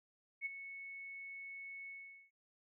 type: tone with ADSR envelope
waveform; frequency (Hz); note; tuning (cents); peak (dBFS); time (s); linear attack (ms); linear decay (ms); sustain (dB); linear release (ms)
sine; 2207; C#7; -8; -35; 0.41-2.31; 46; 20; -11; 430
effects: none